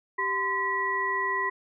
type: tone cluster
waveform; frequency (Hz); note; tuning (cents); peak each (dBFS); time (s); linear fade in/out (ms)
sine; 390.7 / 1023 / 1937; G4 / C6 / B6; -6 / -39 / -34; -35 / -28 / -28; 0.18-1.5; 10
effects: none